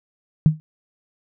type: tone with exponential decay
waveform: sine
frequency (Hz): 155.56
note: D#3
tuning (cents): 0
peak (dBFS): -6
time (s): 0.46-0.6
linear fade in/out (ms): 0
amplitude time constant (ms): 30
effects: none